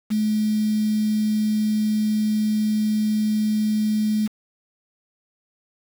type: tone with quantisation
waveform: sine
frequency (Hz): 214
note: A3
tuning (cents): -48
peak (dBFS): -18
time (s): 0.1-4.28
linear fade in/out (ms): 20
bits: 6
effects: none